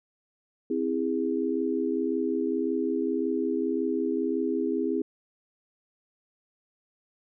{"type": "chord", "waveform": "sine", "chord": "C augmented", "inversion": "none", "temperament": "just", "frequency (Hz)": [261.6, 327, 408.8], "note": ["C4", "E4", "G#4"], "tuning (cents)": [0, -14, -27], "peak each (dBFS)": -29, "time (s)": [0.7, 5.02], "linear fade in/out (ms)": 5, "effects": []}